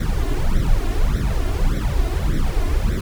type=noise with flanger; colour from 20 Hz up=brown; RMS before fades=-18 dBFS; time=0-3.01 s; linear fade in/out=5 ms; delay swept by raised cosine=0.52 to 2.92 ms; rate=1.7 Hz; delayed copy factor=+0.9; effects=none